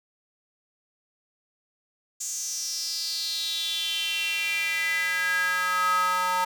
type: tone with high-pass filter sweep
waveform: square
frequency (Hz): 182.1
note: F#3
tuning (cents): -27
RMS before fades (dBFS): -27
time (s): 2.2-6.45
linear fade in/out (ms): 10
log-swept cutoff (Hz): 6900 to 1000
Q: 6.1
effects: none